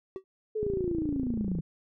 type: tone with exponential decay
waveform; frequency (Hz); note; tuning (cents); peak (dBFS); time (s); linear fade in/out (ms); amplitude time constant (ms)
triangle; 381.7; G4; -46; -28; 0.16-0.24; 0; 16
type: linear sweep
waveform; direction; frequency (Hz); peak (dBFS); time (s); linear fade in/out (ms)
sine; down; 440 to 159; -28; 0.55-1.61; 10
type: click train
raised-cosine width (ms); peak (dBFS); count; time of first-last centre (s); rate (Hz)
3; -22; 28; 0.63-1.587; 28.2
effects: none